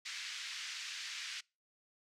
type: band-pass noise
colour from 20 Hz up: pink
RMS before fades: -44 dBFS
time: 0.05-1.41 s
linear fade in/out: 10 ms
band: 1800 to 6300 Hz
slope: 24 dB/octave
effects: noise-tail reverb RT60 0.3 s tail -26 dB re dry